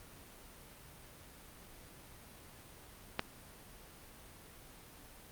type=click; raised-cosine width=0.3 ms; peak=-15 dBFS; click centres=3.194 s; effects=pink hiss -55 dBFS RMS until 5.31 s + Opus 32 kbps